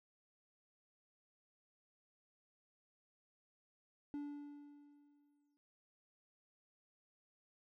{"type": "tone with exponential decay", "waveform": "triangle", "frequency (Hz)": 289.7, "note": "D4", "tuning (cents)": -24, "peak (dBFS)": -38, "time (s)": [4.14, 5.57], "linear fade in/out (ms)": 0, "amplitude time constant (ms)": 310, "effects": []}